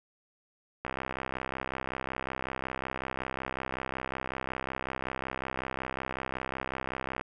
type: click train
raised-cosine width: 0.5 ms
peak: -18 dBFS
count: 417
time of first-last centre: 0.85-7.211 s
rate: 65.4 Hz
effects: none